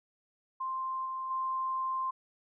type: tone with level steps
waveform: sine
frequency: 1048 Hz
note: C6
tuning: 2 cents sharp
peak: -32 / -34 / -30 dBFS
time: 0.6-2.11 s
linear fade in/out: 10 ms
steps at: 1.05 / 1.3 s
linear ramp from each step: 10 ms
effects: none